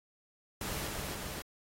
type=noise with echo; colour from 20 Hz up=pink; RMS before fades=-38 dBFS; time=0.61-0.88 s; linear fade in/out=2 ms; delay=270 ms; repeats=2; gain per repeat=-2 dB; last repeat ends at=1.42 s; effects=AAC 48 kbps